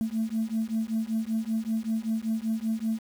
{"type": "beating tone pair", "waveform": "sine", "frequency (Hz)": [220, 225.2], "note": ["A3", "A3"], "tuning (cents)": [0, 40], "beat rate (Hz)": 5.2, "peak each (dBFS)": -28, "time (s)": [0.01, 2.99], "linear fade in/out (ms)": 0, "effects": ["tanh soft clip ceiling -20 dBFS", "8-bit"]}